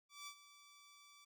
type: tone with ADSR envelope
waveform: 10% pulse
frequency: 1158 Hz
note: D6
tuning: 25 cents flat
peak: -39 dBFS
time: 0.09-1.25 s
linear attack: 180 ms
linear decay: 74 ms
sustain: -14 dB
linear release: 10 ms
effects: none